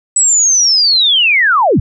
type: linear sweep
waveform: sine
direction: down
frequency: 7990 to 65.6 Hz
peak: -7 dBFS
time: 0.16-1.8 s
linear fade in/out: 5 ms
effects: none